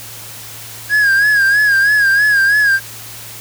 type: tone with vibrato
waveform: triangle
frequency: 1642 Hz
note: G#6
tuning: 20 cents flat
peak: -7 dBFS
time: 0.89-2.8 s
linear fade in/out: 50 ms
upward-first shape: sine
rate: 3.1 Hz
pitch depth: 71 cents each way
effects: added 112 Hz sine -39 dBFS peak until 3.4 s + white hiss -32 dBFS RMS until 3.4 s